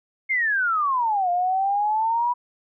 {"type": "exponential two-way sweep", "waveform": "sine", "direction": "down then up", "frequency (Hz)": [2163, 698.5, 983], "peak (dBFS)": -19, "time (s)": [0.29, 2.34], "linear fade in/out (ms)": 20, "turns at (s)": 1.3, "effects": []}